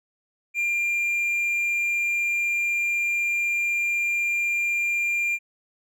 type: tone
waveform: triangle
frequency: 2392 Hz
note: D7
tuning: 31 cents sharp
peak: -20 dBFS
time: 0.54-5.39 s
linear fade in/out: 50 ms
effects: none